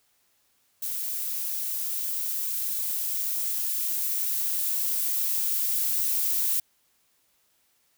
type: noise with level ramp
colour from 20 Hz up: violet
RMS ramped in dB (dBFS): -31 to -25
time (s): 0.82-6.6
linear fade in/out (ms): 5
effects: white hiss -68 dBFS RMS until 7.97 s